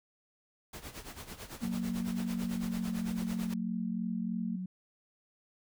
pink noise with tremolo, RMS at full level -43 dBFS, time 0.73-3.54 s, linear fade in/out 5 ms, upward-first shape sine, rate 9 Hz, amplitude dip 75%
sine tone with pitch glide, 233.1 to 227.4 Hz, A#3 to A#3, 0 to -43 cents, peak -34 dBFS, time 1.61-4.57 s, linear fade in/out 20 ms, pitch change -43 cents, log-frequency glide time 2.53-2.89 s
sine tone, 184.2 Hz, F#3, 7 cents flat, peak -35 dBFS, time 1.63-4.66 s, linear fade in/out 5 ms
effects none

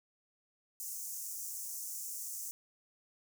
pink high-pass noise, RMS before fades -42 dBFS, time 0.8-2.51 s, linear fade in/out 0 ms, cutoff 6000 Hz, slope 48 dB/octave, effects none

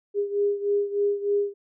sine beating tone pair, 405.7 / 409 Hz, G#4 / G#4, -41 / -26 cents, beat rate 3.3 Hz, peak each -23 / -27 dBFS, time 0.14-1.54 s, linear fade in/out 50 ms, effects none

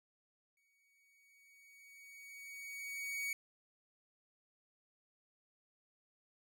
45% pulse tone with exponential growth, 2247 Hz, C#7, 23 cents sharp, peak -36 dBFS, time 0.57-3.33 s, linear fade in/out 2 ms, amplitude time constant 600 ms, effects none

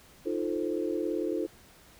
sine chord, F dominant seventh, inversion third, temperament equal, 311.1 / 349.2 / 440 / 523.3 Hz, Eb4 / F4 / A4 / C5, 0 / 0 / 0 / 0 cents, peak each -33 / -32 / -34 / -37 dBFS, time 0.25-1.47 s, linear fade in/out 20 ms, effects pink hiss -56 dBFS RMS until 1.99 s

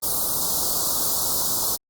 white band-stop noise, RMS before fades -23 dBFS, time 0.02-1.77 s, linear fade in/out 20 ms, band 1300 to 3900 Hz, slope 48 dB/octave, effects Opus 32 kbps

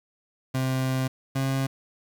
30% pulse tone pair in turn, 130.81 / 134.41 Hz, C3 / C3, 0 / +47 cents, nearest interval unison, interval 47 cents, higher second, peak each -21 dBFS, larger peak neither, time 0.54-1.08 / 1.35-1.67 s, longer first, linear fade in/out 10 ms, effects 9-bit

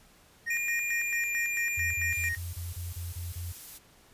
triangle tone with tremolo, 1864.7 Hz, A#6, in tune, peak -28 dBFS, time 0.46-2.38 s, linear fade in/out 20 ms, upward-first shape square, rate 4.5 Hz, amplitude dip 80%
square tone with pitch glide, 2414 to 2399 Hz, D7 to D7, +47 to +36 cents, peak -30 dBFS, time 0.5-2.29 s, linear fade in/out 5 ms, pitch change -11 cents, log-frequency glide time 0.71-1.3 s
sine tone bursts, 87.31 Hz, F2, in tune, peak -34 dBFS, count 9, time 1.77-3.524 s, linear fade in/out 10 ms, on 170 ms, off 28 ms
blue noise, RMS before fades -44 dBFS, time 2.11-3.79 s, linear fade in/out 20 ms
effects pink hiss -59 dBFS RMS until 4.13 s + resampled to 32000 Hz

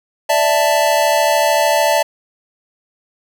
square chord, D suspended second, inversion none, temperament just, 587.3 / 660.7 / 881 Hz, D5 / E5 / A5, 0 / +4 / +2 cents, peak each -17 dBFS, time 0.29-2.03 s, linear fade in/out 10 ms, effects none

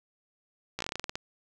slowing click train, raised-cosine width 0.2 ms, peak -16 dBFS, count 12, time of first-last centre 0.79-1.155 s, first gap 15 ms, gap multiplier 1.15, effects none

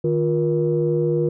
sine tone cluster, 153.9 / 352.4 / 475.3 Hz, D#3 / F4 / A#4, -19 / +16 / +34 cents, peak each -21 dBFS, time 0.04-1.29 s, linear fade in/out 5 ms, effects tanh soft clip ceiling -8 dBFS

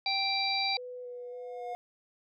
harmonic tone, 784 Hz, G5, in tune, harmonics 1 / 3 / 5 / 6, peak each -33 / -33 / -33 / -33 dBFS, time 0.06-0.77 s, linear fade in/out 2 ms
sine tone with vibrato, 493.9 Hz, B4, in tune, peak -39 dBFS, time 0.77-1.74 s, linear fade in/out 10 ms, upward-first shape square, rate 1.8 Hz, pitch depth 11 cents each way
triangle tone with exponential growth, 716 Hz, F5, 43 cents sharp, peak -32 dBFS, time 0.96-1.75 s, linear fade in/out 0 ms, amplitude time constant 170 ms
effects none

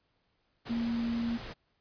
sine tone in noise, 233.1 Hz, A#3, in tune, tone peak -29 dBFS, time 0.69-1.38 s, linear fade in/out 20 ms, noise pink, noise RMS -43 dBFS, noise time 0.65-1.54 s, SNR +11 dB, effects pink hiss -75 dBFS RMS until 1.8 s + resampled to 11025 Hz

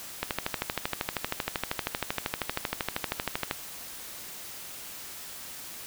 click train, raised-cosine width 0.3 ms, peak -11 dBFS, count 43, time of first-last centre 0.23-3.511 s, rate 12.8 Hz, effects white hiss -42 dBFS RMS until 5.86 s

